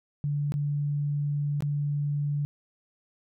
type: tone with dropouts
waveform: sine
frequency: 145.2 Hz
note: D3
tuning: 19 cents flat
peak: -25 dBFS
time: 0.24-2.45 s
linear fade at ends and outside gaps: 0 ms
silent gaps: 0.521-0.54 / 1.606-1.623 s
effects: none